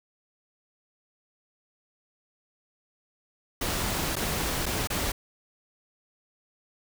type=noise with dropouts; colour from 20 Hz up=pink; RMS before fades=-29 dBFS; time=3.61-5.12 s; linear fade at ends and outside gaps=5 ms; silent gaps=4.156-4.164 / 4.658-4.663 / 4.873-4.901 s; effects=none